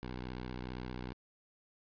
10% pulse tone with vibrato, 62.3 Hz, B1, 16 cents sharp, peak -32 dBFS, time 0.03-1.13 s, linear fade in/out 0 ms, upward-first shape square, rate 15 Hz, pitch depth 60 cents each way, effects resampled to 11025 Hz + 10-bit

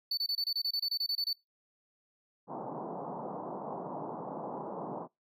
triangle tone bursts, 4490 Hz, C#8, 21 cents sharp, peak -28 dBFS, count 14, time 0.11-1.331 s, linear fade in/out 5 ms, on 64 ms, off 25 ms
white band-pass noise, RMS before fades -40 dBFS, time 2.47-5.08 s, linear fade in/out 50 ms, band 140 to 1000 Hz, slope 48 dB/octave
effects noise-tail reverb RT60 0.2 s tail -24 dB re dry

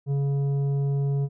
sine tone with tanh clipping, 140 Hz, C#3, 18 cents sharp, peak -23 dBFS, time 0.06-1.29 s, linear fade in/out 50 ms, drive 8 dB, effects none

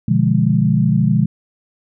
sine chord, B diminished seventh, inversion none, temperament equal with one note detuned, 123.47 / 148.71 / 174.61 / 207.7 Hz, B2 / D3 / F3 / Ab3, 0 / +22 / 0 / 0 cents, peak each -17 dBFS, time 0.08-1.26 s, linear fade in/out 5 ms, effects none

